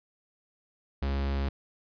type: tone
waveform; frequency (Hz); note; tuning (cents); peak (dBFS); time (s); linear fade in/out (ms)
45% pulse; 69; C#2; -7; -27; 1.02-1.49; 5
effects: resampled to 11025 Hz